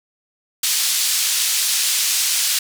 pink band-pass noise, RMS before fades -19 dBFS, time 0.63-2.59 s, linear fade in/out 5 ms, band 3900 to 12000 Hz, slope 12 dB/octave, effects none

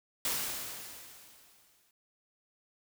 white noise with exponential decay, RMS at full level -31 dBFS, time 0.25-1.91 s, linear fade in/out 2 ms, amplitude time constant 360 ms, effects none

